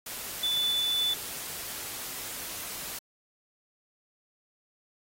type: tone in noise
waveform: sine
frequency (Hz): 3489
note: A7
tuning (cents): -15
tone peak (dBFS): -25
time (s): 0.43-1.14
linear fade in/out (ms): 5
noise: white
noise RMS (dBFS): -38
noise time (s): 0.06-2.99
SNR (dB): +10
effects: AAC 48 kbps